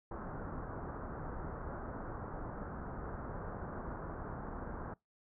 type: low-pass noise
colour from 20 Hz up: pink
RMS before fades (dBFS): -43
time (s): 0.11-4.94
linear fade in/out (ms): 5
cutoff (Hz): 1500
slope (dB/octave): 48
effects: noise-tail reverb RT60 0.2 s tail -25 dB re dry